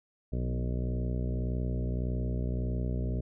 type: harmonic tone with a mistuned harmonic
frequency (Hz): 61.74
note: B1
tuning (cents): 0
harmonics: 1 / 2 / 3 / 4 / 5 / 6 / 7 / 8 / 9 / 10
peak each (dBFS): -31 / -34 / -39 / -40 / -47 / -45 / -45 / -51 / -51 / -48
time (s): 0.32-3.21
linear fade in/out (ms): 10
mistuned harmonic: 3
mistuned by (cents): -22
effects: none